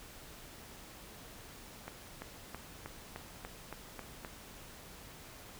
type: accelerating click train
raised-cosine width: 0.5 ms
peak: -27 dBFS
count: 9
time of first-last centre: 1.88-4.248 s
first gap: 340 ms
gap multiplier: 0.96
effects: pink hiss -52 dBFS RMS until 5.59 s